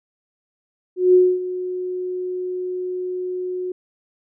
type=tone with ADSR envelope; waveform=sine; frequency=364.9 Hz; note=F#4; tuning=24 cents flat; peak=-8 dBFS; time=0.96-3.72 s; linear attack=180 ms; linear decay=250 ms; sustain=-15 dB; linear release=4 ms; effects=none